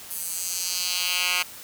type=tone with high-pass filter sweep; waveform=10% pulse; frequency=179.9 Hz; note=F#3; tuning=48 cents flat; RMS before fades=-27 dBFS; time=0.1-1.43 s; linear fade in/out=10 ms; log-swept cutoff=11000 to 2000 Hz; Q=1.5; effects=white hiss -42 dBFS RMS until 1.63 s